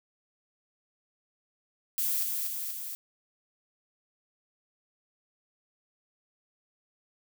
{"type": "noise with echo", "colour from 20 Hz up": "violet", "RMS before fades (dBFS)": -29, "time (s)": [1.98, 2.23], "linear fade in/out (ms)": 0, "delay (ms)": 240, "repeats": 3, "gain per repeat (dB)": -3, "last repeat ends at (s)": 2.95, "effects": []}